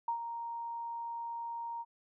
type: tone with ADSR envelope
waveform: sine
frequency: 932.3 Hz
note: A#5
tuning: in tune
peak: -29 dBFS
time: 0.08-1.85 s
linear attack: 4 ms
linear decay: 93 ms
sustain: -8 dB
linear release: 42 ms
effects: none